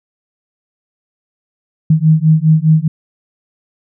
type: beating tone pair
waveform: sine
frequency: 155.2 / 160.1 Hz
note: D#3 / D#3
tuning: -4 / +50 cents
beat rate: 4.9 Hz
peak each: -10 dBFS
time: 1.9-2.88 s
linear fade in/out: 5 ms
effects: none